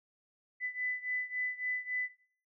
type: beating tone pair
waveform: sine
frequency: 1998 / 2001.6 Hz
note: B6 / B6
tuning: +20 / +23 cents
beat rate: 3.6 Hz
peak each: -35 / -37 dBFS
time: 0.6-2.1 s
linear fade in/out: 50 ms
effects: noise-tail reverb RT60 0.6 s tail -21 dB re dry